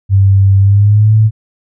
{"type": "tone with pitch glide", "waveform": "sine", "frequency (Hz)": [97.7, 109.03], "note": ["G2", "A2"], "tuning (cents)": [-5, -15], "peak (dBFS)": -4, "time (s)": [0.09, 1.31], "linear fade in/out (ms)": 50, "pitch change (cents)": 190, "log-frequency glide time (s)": [0.59, 1.15], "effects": []}